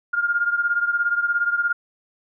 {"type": "beating tone pair", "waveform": "sine", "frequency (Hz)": [1408, 1425], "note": ["F6", "F6"], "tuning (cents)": [14, 34], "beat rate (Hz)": 17, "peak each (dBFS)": [-20, -24], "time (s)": [0.13, 1.73], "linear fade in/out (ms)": 10, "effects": []}